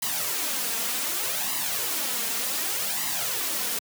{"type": "noise with flanger", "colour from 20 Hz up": "white", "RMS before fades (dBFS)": -28, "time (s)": [0.02, 3.79], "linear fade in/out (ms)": 5, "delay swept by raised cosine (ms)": [1, 4.4], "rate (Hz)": 0.66, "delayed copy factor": 0.65, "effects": ["high-pass 150 Hz 12 dB/octave"]}